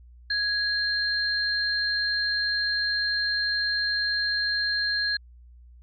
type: tone pair together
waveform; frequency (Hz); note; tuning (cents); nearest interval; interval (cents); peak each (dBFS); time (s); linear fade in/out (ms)
sine; 1661.2 / 4183; G#6 / C8; 0 / -1; octave + major third; 1599; -26; 0.3-5.17; 5
effects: added 60 Hz sine -47 dBFS peak until 5.82 s